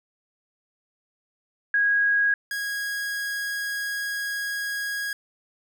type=tone pair in turn; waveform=sine / 45% pulse; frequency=1647 / 1647 Hz; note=G#6 / G#6; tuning=-15 / -15 cents; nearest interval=unison; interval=0 cents; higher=neither; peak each=-18 / -27 dBFS; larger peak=first; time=1.74-2.34 / 2.51-5.13 s; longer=second; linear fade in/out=2 ms; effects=none